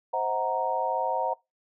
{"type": "chord", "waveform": "sine", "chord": "C half-diminished seventh", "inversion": "none", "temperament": "equal with one note detuned", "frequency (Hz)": [523.3, 637.5, 740, 932.3], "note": ["C5", "Eb5", "Gb5", "Bb5"], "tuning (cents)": [0, 42, 0, 0], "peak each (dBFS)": [-32, -33, -30, -28], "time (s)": [0.13, 1.34], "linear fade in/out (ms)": 10, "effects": ["noise-tail reverb RT60 0.2 s tail -22 dB re dry"]}